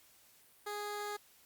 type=tone; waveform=15% pulse; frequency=414.3 Hz; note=G#4; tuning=4 cents flat; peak=-32 dBFS; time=0.66-1.17 s; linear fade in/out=10 ms; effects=white hiss -64 dBFS RMS until 1.45 s + Opus 48 kbps